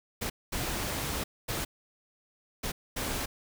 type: noise bursts at uneven times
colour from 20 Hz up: pink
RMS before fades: -33 dBFS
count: 5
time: 0.21-0.3 / 0.52-1.24 / 1.48-1.65 / 2.63-2.72 / 2.96-3.26 s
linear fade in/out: 10 ms
effects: none